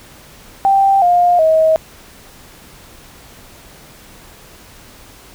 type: tone with pitch steps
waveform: sine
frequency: 784 / 706.6 / 636.8 Hz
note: G5 / F5 / D#5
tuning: 0 / +20 / +40 cents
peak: -8 dBFS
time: 0.65-1.76 s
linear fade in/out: 0 ms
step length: 370 ms
effects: pink hiss -41 dBFS RMS until 5.34 s